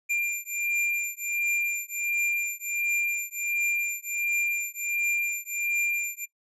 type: beating tone pair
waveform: square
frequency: 2387 / 2388.4 Hz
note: D7 / D7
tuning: +28 / +29 cents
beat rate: 1.4 Hz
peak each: -30 dBFS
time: 0.09-6.26 s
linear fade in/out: 20 ms
effects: noise-tail reverb RT60 0.1 s tail -18 dB re dry + resampled to 32000 Hz